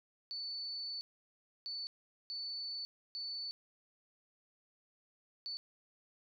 sine tone bursts at uneven times, 4486 Hz, C#8, 20 cents sharp, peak -39 dBFS, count 5, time 0.31-1.01 / 1.66-1.87 / 2.3-2.85 / 3.15-3.51 / 5.46-5.57 s, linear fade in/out 0 ms, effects none

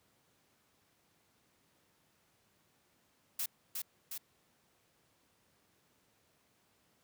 blue noise with echo, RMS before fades -36 dBFS, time 3.39-3.46 s, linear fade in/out 5 ms, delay 360 ms, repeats 2, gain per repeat -3 dB, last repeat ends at 4.18 s, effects pink hiss -72 dBFS RMS until 7.03 s + high-pass 100 Hz 12 dB/octave

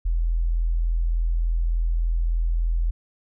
sine tone, 41.71 Hz, E1, 21 cents sharp, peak -19 dBFS, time 0.05-2.91 s, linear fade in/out 10 ms, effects none

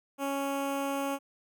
15% pulse tone with notch filter, 277.2 Hz, C#4, in tune, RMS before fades -32 dBFS, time 0.18-1.19 s, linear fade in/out 50 ms, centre 4400 Hz, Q 1.3, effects none

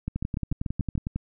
two click trains, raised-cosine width 5 ms, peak -16 / -16 dBFS, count 12 / 7, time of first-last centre 0.16-1.16 / 0.08-0.953 s, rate 11 / 6.87 Hz, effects none

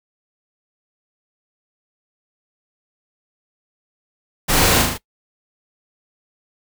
pink noise with echo, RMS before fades -17 dBFS, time 4.48-4.83 s, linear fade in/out 20 ms, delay 38 ms, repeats 4, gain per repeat -3 dB, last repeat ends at 4.982 s, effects noise-tail reverb RT60 0.1 s tail -21 dB re dry

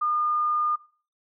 sine tone, 1215 Hz, D#6, 42 cents flat, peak -22 dBFS, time 0.01-0.76 s, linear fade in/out 10 ms, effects noise-tail reverb RT60 0.4 s tail -18 dB re dry

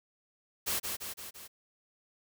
white noise with echo, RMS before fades -32 dBFS, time 0.66-0.8 s, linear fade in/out 20 ms, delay 170 ms, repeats 4, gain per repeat -4 dB, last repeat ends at 1.48 s, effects none

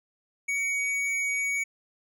triangle tone with hard clipping, 2249 Hz, C#7, 24 cents sharp, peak -27 dBFS, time 0.48-1.64 s, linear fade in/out 10 ms, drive 18 dB, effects low-pass 11000 Hz 12 dB/octave

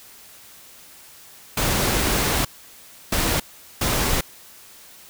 pink noise bursts at uneven times, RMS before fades -21 dBFS, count 3, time 1.57-2.45 / 3.12-3.4 / 3.81-4.21 s, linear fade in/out 5 ms, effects white hiss -46 dBFS RMS until 5.09 s

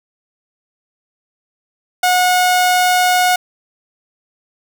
sawtooth tone, 727 Hz, F#5, 31 cents flat, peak -7 dBFS, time 2.03-3.36 s, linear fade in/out 5 ms, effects none

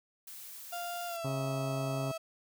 blue noise, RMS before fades -47 dBFS, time 0.27-1.17 s, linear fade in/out 5 ms
35% pulse tone with pitch glide, 698 to 651.3 Hz, F5 to E5, -1 to -21 cents, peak -35 dBFS, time 0.72-2.18 s, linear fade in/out 10 ms, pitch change -120 cents, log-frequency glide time 1.07-1.29 s
harmonic tone, 136.3 Hz, C#3, 29 cents flat, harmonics 1 / 2 / 3 / 4 / 5 / 6 / 7 / 8 / 9, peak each -34 / -40 / -44 / -46 / -48 / -50 / -51 / -52 / -53 dBFS, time 1.24-2.12 s, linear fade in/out 10 ms
effects none

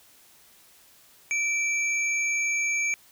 sine tone pair together, 2331 / 6593 Hz, D7 / G#8, -14 / -14 cents, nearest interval octave + tritone, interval 1800 cents, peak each -24 / -31 dBFS, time 1.31-2.94 s, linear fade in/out 0 ms, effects white hiss -56 dBFS RMS until 3.11 s

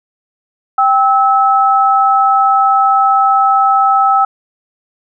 sine tone pair together, 784.6 / 1300 Hz, G5 / E6, +1 / -24 cents, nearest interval major sixth, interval 875 cents, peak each -10 dBFS, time 0.78-4.25 s, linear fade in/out 5 ms, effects none

